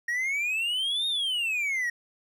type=exponential two-way sweep; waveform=triangle; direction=up then down; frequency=1866 to 3729 to 1866 Hz; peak=-24 dBFS; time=0.08-1.9 s; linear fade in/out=5 ms; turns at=1.07 s; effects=none